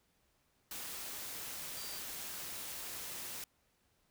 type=tone in noise; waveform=sine; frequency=4699 Hz; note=D8; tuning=in tune; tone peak=-49 dBFS; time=1.77-1.99 s; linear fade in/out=2 ms; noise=white; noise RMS=-44 dBFS; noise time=0.71-3.44 s; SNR=-8 dB; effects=pink hiss -75 dBFS RMS until 4.1 s